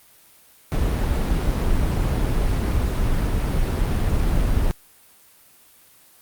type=noise; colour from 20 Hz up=brown; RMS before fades=-20 dBFS; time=0.72-4.71 s; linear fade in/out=0 ms; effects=white hiss -52 dBFS RMS until 6.21 s + Opus 32 kbps